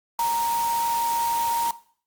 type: tone in noise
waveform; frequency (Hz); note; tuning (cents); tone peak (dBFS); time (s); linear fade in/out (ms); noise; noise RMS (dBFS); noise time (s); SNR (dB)
sine; 932.3; A#5; 0; -21; 0.19-1.71; 2; white; -33; 0.19-1.71; +9
effects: noise-tail reverb RT60 0.5 s tail -17 dB re dry + Opus 48 kbps